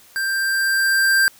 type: tone with level ramp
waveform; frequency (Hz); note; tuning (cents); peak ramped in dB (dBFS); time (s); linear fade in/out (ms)
square; 1579; G6; +12; -21 to -13; 0.16-1.28; 0
effects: white hiss -49 dBFS RMS until 1.39 s